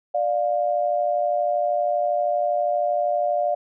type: tone pair together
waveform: sine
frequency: 592 / 704.6 Hz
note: D5 / F5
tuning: +14 / +15 cents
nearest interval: minor third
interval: 301 cents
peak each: -22 dBFS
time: 0.14-3.55 s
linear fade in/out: 10 ms
effects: none